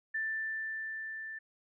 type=tone with level ramp; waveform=sine; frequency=1770 Hz; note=A6; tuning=10 cents sharp; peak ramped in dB=-31 to -40 dBFS; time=0.14-1.39 s; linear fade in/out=10 ms; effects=none